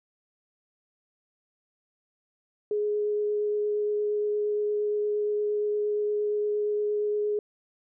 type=tone with vibrato; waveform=sine; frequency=418 Hz; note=G#4; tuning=11 cents sharp; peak=-24 dBFS; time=2.71-7.39 s; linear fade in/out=2 ms; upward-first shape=triangle; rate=8.6 Hz; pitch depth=9 cents each way; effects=none